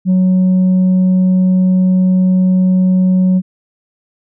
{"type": "tone", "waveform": "sine", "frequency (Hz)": 185, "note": "F#3", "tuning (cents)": 0, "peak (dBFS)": -5, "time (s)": [0.05, 3.42], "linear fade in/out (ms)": 50, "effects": ["tanh soft clip ceiling -7 dBFS"]}